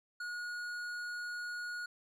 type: tone with tanh clipping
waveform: sine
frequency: 1446 Hz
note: F#6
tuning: 40 cents flat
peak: -40 dBFS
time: 0.2-1.86 s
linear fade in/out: 5 ms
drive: 12 dB
effects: none